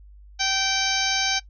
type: harmonic tone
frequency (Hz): 776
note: G5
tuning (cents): -18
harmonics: 1 / 2 / 3 / 4 / 5 / 6 / 7 / 8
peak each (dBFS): -29 / -29 / -29 / -29 / -29 / -29 / -29 / -29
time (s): 0.39-1.4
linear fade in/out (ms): 20
effects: noise-tail reverb RT60 0.1 s tail -19 dB re dry + added 50 Hz sine -44 dBFS peak until 1.49 s